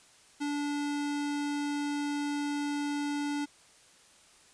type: tone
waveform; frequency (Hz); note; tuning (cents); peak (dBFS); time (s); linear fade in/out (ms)
square; 289.9; D4; -22; -31; 0.4-3.46; 20
effects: white hiss -59 dBFS RMS until 4.53 s + resampled to 22050 Hz